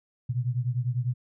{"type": "beating tone pair", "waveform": "sine", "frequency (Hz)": [120, 130], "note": ["B2", "C3"], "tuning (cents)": [-49, -11], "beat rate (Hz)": 10, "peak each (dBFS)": [-27, -29], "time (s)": [0.29, 1.14], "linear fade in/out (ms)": 10, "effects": []}